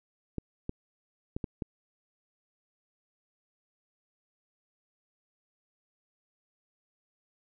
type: clicks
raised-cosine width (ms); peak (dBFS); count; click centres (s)
3; -20; 5; 0.383 / 0.694 / 1.365 / 1.442 / 1.622
effects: none